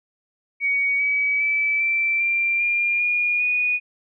sine tone with pitch steps, 2247 / 2277 / 2308 / 2338 / 2370 / 2401 / 2433 / 2466 Hz, C#7 / C#7 / D7 / D7 / D7 / D7 / D#7 / D#7, +23 / +46 / -31 / -8 / +15 / +38 / -39 / -16 cents, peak -18 dBFS, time 0.6-3.8 s, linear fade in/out 50 ms, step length 400 ms, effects none

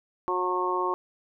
harmonic tone, 181.6 Hz, F#3, 32 cents flat, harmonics 2 / 3 / 4 / 5 / 6, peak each -29 / -37 / -37 / -30 / -28 dBFS, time 0.28-0.94 s, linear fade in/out 0 ms, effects none

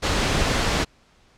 pink noise, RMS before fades -21 dBFS, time 0.02-0.85 s, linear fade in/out 20 ms, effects pink hiss -57 dBFS RMS until 1.37 s + low-pass 6000 Hz 12 dB/octave

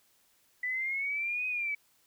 sine exponential two-way sweep, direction up then down, 1975.5 to 2521 to 2270 Hz, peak -30 dBFS, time 0.63-1.75 s, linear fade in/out 5 ms, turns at 1.47 s, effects white hiss -68 dBFS RMS until 2.06 s

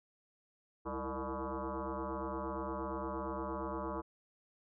sine tone with frequency modulation, 334.3 Hz, E4, 24 cents sharp, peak -36 dBFS, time 0.85-4.02 s, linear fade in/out 20 ms, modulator 132 Hz, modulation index 6.6, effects none

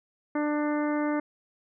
harmonic tone, 297.3 Hz, D4, 21 cents sharp, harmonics 1 / 2 / 3 / 4 / 5 / 6 / 7, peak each -26 / -32 / -36 / -38 / -40 / -42 / -43 dBFS, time 0.35-1.2 s, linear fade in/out 5 ms, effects none

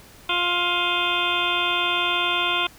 harmonic tone with a mistuned harmonic, 351.1 Hz, F4, 9 cents sharp, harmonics 1 / 2 / 3 / 4 / 6 / 7 / 8 / 9 / 10, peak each -32 / -31 / -27 / -28 / -33 / -27 / -32 / -28 / -27 dBFS, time 0.29-2.67 s, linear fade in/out 5 ms, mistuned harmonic 7, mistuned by +40 cents, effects pink hiss -48 dBFS RMS until 2.78 s

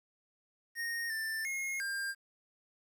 square tone with pitch steps, 1856 / 1777 / 2154 / 1599 Hz, A#6 / A6 / C7 / G6, -8 / +17 / +50 / +34 cents, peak -35 dBFS, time 0.75-2.15 s, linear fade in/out 50 ms, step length 350 ms, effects 11-bit

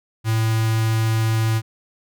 square tone with notch filter, 111.6 Hz, A2, 25 cents sharp, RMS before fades -19 dBFS, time 0.24-1.62 s, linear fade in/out 50 ms, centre 480 Hz, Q 0.93, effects none

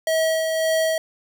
square tone with tremolo, 642 Hz, E5, 46 cents flat, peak -18 dBFS, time 0.07-0.98 s, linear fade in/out 2 ms, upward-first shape sine, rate 1.8 Hz, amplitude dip 35%, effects none

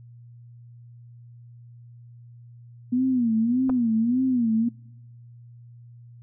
sine tone with vibrato, 240.7 Hz, B3, 44 cents flat, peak -19 dBFS, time 2.92-4.69 s, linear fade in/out 10 ms, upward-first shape sine, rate 1.7 Hz, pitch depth 150 cents each way
clicks, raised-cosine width 1 ms, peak -18 dBFS, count 2, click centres 3.695 / 3.699 s
effects noise-tail reverb RT60 1.0 s tail -23 dB re dry + added 119 Hz sine -44 dBFS peak until 6.22 s

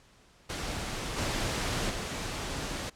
pink noise with level steps, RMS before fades -35 / -31 / -35 dBFS, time 0.49-2.9 s, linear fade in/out 10 ms, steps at 1.16 / 1.89 s, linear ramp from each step 20 ms, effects pink hiss -60 dBFS RMS until 2.95 s + low-pass 8000 Hz 12 dB/octave

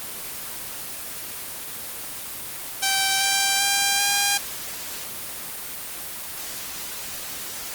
5% pulse tone with pitch steps, 778 / 787 / 796.2 / 805.4 Hz, G5 / G5 / G5 / G5, -13 / +7 / +27 / +47 cents, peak -7 dBFS, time 2.82-4.38 s, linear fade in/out 10 ms, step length 390 ms, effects white hiss -33 dBFS RMS until 7.74 s + Opus 24 kbps

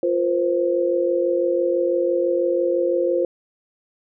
sine chord, F suspended fourth, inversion none, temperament equal with one note detuned, 349.2 / 477.3 / 523.3 Hz, F4 / Bb4 / C5, 0 / +41 / 0 cents, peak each -21 / -26 / -20 dBFS, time 0.03-3.25 s, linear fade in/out 2 ms, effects none

